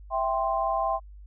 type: chord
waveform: sine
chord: C major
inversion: first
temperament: equal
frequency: 659.3 / 784 / 1046.5 Hz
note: E5 / G5 / C6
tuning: 0 / 0 / 0 cents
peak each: -28 dBFS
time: 0.1-1 s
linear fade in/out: 50 ms
effects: added 50 Hz sine -43 dBFS peak until 1.26 s